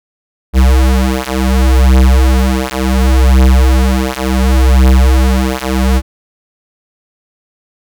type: beating tone pair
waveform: square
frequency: 64.4 / 65.09 Hz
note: C2 / C2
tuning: -27 / -8 cents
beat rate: 0.69 Hz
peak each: -10 dBFS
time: 0.53-6.02 s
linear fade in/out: 50 ms
effects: none